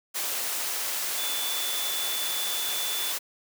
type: tone in noise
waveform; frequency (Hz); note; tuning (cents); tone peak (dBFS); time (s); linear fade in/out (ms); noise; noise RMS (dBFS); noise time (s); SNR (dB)
sine; 3480; A7; -20; -32; 1.17-3.13; 20; white; -30; 0.14-3.19; -5
effects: high-pass 400 Hz 12 dB/octave